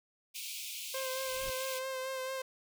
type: high-pass noise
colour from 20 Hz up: pink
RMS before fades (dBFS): -42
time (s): 0.34-1.8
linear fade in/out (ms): 20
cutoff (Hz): 2300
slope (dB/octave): 96
type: tone with vibrato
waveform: sawtooth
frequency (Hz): 524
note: C5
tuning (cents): +2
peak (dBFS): -32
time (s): 0.94-2.42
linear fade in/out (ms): 5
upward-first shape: sine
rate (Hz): 4.5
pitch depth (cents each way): 24
type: noise with exponential growth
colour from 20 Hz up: brown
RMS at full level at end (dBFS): -42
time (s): 1.16-1.5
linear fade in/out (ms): 0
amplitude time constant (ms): 73
effects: none